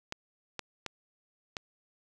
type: clicks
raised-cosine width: 0.2 ms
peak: -18 dBFS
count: 4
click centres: 0.124 / 0.593 / 0.863 / 1.568 s
effects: none